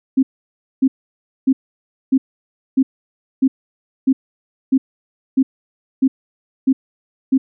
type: tone bursts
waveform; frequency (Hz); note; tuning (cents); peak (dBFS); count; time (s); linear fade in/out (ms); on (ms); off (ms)
sine; 265.3; C4; +24; -9; 12; 0.17-7.38; 10; 60; 590
effects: none